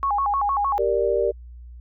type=tone with vibrato; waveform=sine; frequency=950 Hz; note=A#5; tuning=33 cents sharp; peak=-19 dBFS; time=0.03-0.78 s; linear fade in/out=0 ms; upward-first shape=square; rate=6.5 Hz; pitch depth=260 cents each way
type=chord; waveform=sine; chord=G minor; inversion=none; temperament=equal; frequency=392 / 466.2 / 587.3 Hz; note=G4 / Bb4 / D5; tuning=0 / 0 / 0 cents; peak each=-23 / -22 / -23 dBFS; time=0.78-1.32 s; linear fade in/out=20 ms
effects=added 60 Hz sine -38 dBFS peak until 1.8 s